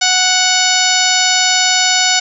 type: harmonic tone with a mistuned harmonic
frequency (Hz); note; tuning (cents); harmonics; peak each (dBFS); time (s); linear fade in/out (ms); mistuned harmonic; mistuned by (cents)
740; F#5; 0; 1 / 2 / 3 / 4 / 5 / 6 / 7 / 8 / 10; -19 / -19 / -19 / -19 / -19 / -19 / -19 / -19 / -19; 0.01-2.2; 10; 10; -66
effects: none